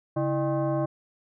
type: tone with frequency modulation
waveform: sine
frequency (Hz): 138.59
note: C#3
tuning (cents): 0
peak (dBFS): -23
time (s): 0.16-0.86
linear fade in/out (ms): 10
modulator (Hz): 467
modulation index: 1.4
effects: none